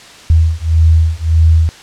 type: beating tone pair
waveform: sine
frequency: 80 / 81.7 Hz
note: D#2 / E2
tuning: +49 / -15 cents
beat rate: 1.7 Hz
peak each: -10 dBFS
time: 0.3-1.69 s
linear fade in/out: 0 ms
effects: white hiss -36 dBFS RMS until 1.82 s + low-pass 6000 Hz 12 dB/octave